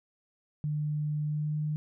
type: tone with pitch glide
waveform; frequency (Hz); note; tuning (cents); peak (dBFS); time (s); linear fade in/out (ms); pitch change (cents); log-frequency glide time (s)
sine; 150 to 151.74; D3 to D#3; +37 to -43; -28; 0.64-1.76; 0; +20; 1.26-1.58
effects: none